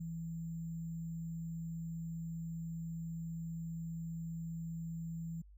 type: tone with sample-and-hold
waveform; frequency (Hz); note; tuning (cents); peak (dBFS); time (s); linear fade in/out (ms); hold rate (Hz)
sine; 164.9; E3; +1; -39; 0-5.42; 10; 7350
effects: added 50 Hz sine -55 dBFS peak until 5.57 s